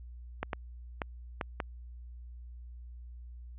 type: clicks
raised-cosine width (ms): 0.5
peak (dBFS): -17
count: 5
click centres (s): 0.43 / 0.532 / 1.018 / 1.412 / 1.602
effects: added 60 Hz sine -44 dBFS peak until 3.58 s + resampled to 8000 Hz